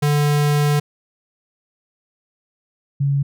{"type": "tone pair in turn", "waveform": ["square", "sine"], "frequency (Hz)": [146.83, 139.99], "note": ["D3", "C#3"], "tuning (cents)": [0, 17], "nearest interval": "minor second", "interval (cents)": 83, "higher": "first", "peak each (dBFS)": -15, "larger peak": "neither", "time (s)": [[0.02, 0.8], [3, 3.23]], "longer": "first", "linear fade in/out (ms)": 10, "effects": []}